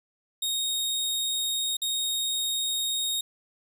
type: tone with dropouts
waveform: sawtooth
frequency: 3729 Hz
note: A#7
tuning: in tune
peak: -23 dBFS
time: 0.42-3.21 s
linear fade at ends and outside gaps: 5 ms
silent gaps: 1.769-1.817 s
effects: none